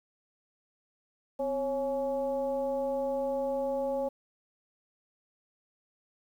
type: tone with frequency modulation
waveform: sine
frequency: 549 Hz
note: C#5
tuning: 17 cents flat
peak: -28 dBFS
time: 1.39-4.09 s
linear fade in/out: 10 ms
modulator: 291 Hz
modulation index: 0.67
effects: 10-bit